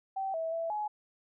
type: tone with pitch steps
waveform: sine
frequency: 773 / 651 / 662 / 843 Hz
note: G5 / E5 / E5 / G#5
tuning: -24 / -22 / +7 / +26 cents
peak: -31 dBFS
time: 0.16-0.88 s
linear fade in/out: 10 ms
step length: 180 ms
effects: none